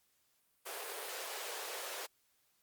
pink high-pass noise, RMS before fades -43 dBFS, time 0.65-2.07 s, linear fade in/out 20 ms, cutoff 400 Hz, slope 48 dB/octave, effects white hiss -75 dBFS RMS until 2.62 s + Opus 48 kbps

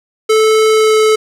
square tone with pitch glide, 436.6 to 433.8 Hz, A4 to A4, -13 to -25 cents, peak -8 dBFS, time 0.29-1.16 s, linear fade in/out 10 ms, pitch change -12 cents, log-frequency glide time 0.69-0.97 s, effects low-pass 10000 Hz 12 dB/octave + 7-bit

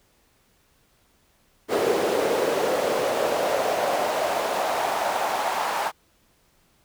brown noise with high-pass filter sweep, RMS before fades -24 dBFS, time 1.68-5.92 s, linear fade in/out 50 ms, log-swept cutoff 430 to 860 Hz, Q 3, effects pink hiss -63 dBFS RMS until 6.84 s

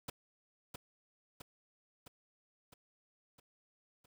pink noise with echo, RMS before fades -42 dBFS, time 0.08-0.1 s, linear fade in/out 5 ms, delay 660 ms, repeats 6, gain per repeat -4 dB, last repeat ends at 4.06 s, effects none

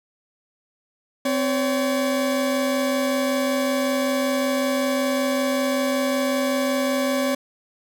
40% pulse tone pair together, 259.5 / 564.3 Hz, C4 / C#5, -14 / +31 cents, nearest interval octave + minor second, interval 1345 cents, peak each -22 dBFS, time 1.25-7.35 s, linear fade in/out 5 ms, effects none

